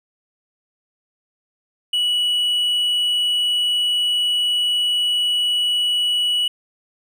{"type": "tone", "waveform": "triangle", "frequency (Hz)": 2939, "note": "F#7", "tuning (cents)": -12, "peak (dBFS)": -15, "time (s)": [1.93, 6.48], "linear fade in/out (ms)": 5, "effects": []}